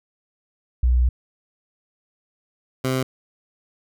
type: tone pair in turn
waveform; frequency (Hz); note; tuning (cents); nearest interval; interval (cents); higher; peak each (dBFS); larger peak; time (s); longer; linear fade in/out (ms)
sine / 15% pulse; 61.5 / 130.31; B1 / C3; -7 / -7; octave + minor second; 1300; second; -14; neither; 0.83-1.09 / 2.84-3.03; first; 5
effects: none